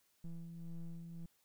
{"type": "ring-modulated tone", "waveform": "triangle", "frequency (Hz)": 83.4, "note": "E2", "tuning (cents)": 21, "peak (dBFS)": -38, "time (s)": [0.24, 1.26], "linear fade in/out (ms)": 5, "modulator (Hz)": 84.3, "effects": ["white hiss -75 dBFS RMS until 1.44 s"]}